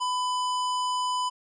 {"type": "tone", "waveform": "square", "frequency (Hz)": 1000, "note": "B5", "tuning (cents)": 21, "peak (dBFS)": -26, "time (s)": [0, 1.3], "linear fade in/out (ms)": 20, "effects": ["resampled to 22050 Hz"]}